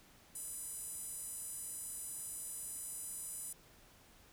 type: tone with high-pass filter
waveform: 5% pulse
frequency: 998 Hz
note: B5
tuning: 18 cents sharp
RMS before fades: -45 dBFS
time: 0.35-3.53 s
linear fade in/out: 5 ms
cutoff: 9500 Hz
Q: 2.8
effects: pink hiss -63 dBFS RMS until 4.32 s